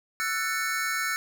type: chord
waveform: square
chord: F# minor seventh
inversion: third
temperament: just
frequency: 1332 / 1480 / 1776 / 2220 Hz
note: E6 / F#6 / A6 / C#7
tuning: +18 / 0 / +16 / +2 cents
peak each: -33 dBFS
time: 0.2-1.16 s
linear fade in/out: 0 ms
effects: none